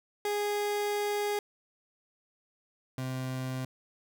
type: tone pair in turn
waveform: 30% pulse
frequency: 412.9 / 129.68 Hz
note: G#4 / C3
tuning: -10 / -15 cents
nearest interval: octave + minor sixth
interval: 2005 cents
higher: first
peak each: -26 / -30 dBFS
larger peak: first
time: 0.25-1.39 / 2.98-3.65 s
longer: first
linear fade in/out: 2 ms
effects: none